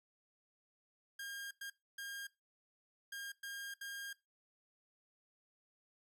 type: tone bursts at uneven times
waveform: sawtooth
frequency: 1614 Hz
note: G#6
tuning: 50 cents flat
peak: -40 dBFS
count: 6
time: 1.19-1.51 / 1.61-1.7 / 1.98-2.27 / 3.12-3.32 / 3.43-3.74 / 3.81-4.13 s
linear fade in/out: 5 ms
effects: noise-tail reverb RT60 0.2 s tail -19 dB re dry